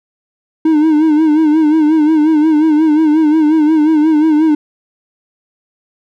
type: tone with vibrato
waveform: triangle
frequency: 309.3 Hz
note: D#4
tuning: 10 cents flat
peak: -5 dBFS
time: 0.65-4.55 s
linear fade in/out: 5 ms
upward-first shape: sine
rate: 5.6 Hz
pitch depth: 70 cents each way
effects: none